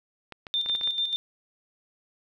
clicks, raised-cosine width 0.3 ms, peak -23 dBFS, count 7, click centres 0.323 / 0.468 / 0.661 / 0.697 / 0.751 / 0.812 / 0.875 s
sine tone with tremolo, 3594 Hz, A7, 36 cents sharp, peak -23 dBFS, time 0.54-1.16 s, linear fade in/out 0 ms, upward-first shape square, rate 6.8 Hz, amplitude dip 55%
effects none

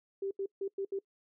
sine tone bursts at uneven times, 392 Hz, G4, in tune, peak -32 dBFS, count 5, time 0.22-0.31 / 0.39-0.46 / 0.61-0.68 / 0.78-0.85 / 0.92-0.99 s, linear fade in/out 5 ms, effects noise-tail reverb RT60 0.1 s tail -23 dB re dry

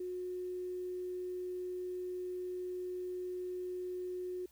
triangle tone with tanh clipping, 363.1 Hz, F#4, 33 cents flat, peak -37 dBFS, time 0-4.46 s, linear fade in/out 5 ms, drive 3 dB, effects added 60 Hz sine -67 dBFS peak until 4.51 s + white hiss -68 dBFS RMS until 4.51 s

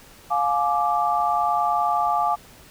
sine chord, D diminished, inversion first, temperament just, 704.8 / 845.8 / 1174.7 Hz, F5 / Ab5 / D6, +16 / +31 / 0 cents, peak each -23 dBFS, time 0.3-2.36 s, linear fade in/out 20 ms, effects pink hiss -48 dBFS RMS until 2.7 s

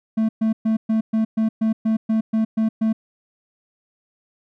triangle tone bursts, 221 Hz, A3, 8 cents sharp, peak -14 dBFS, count 12, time 0.17-2.93 s, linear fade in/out 10 ms, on 120 ms, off 120 ms, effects none

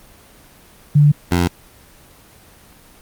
sine / 15% pulse tone pair in turn, 146.83 / 87.61 Hz, D3 / F2, 0 / +6 cents, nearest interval major sixth, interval 894 cents, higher first, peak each -7 dBFS, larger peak neither, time 0.95-1.12 / 1.31-1.48 s, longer neither, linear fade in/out 10 ms, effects pink hiss -46 dBFS RMS until 3.01 s + Opus 24 kbps

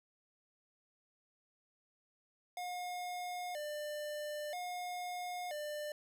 square tone with vibrato, 654 Hz, E5, 14 cents flat, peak -40 dBFS, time 2.57-5.92 s, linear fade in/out 2 ms, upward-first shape square, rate 0.51 Hz, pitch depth 160 cents each way, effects none

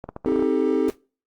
clicks, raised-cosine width 1 ms, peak -18 dBFS, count 9, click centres 0.041 / 0.09 / 0.164 / 0.248 / 0.287 / 0.321 / 0.36 / 0.394 / 0.425 s
triangle chord, A half-diminished seventh, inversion first, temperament just, 264 / 316.8 / 396 / 440 Hz, C4 / Eb4 / G4 / A4, +16 / +31 / +18 / 0 cents, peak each -22 dBFS, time 0.26-0.9 s, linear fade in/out 0 ms
pink noise with exponential decay, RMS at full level -33 dBFS, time 0.88-0.98 s, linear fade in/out 5 ms, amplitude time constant 20 ms
effects noise-tail reverb RT60 0.4 s tail -26 dB re dry + Opus 32 kbps

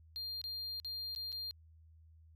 triangle tone with dropouts, 4200 Hz, C8, 6 cents sharp, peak -38 dBFS, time 0.16-1.51 s, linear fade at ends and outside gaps 0 ms, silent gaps 0.415-0.44 / 0.8-0.847 / 1.15-1.161 / 1.32-1.326 s, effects added 80 Hz sine -58 dBFS peak until 2.35 s

